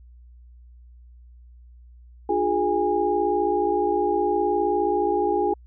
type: tone cluster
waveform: sine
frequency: 303.8 / 358.8 / 418.1 / 818 Hz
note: D#4 / F4 / G#4 / G#5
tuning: -41 / +47 / +12 / -26 cents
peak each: -30 / -24 / -24 / -24 dBFS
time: 2.29-5.54 s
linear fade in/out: 5 ms
effects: added 60 Hz sine -45 dBFS peak until 5.66 s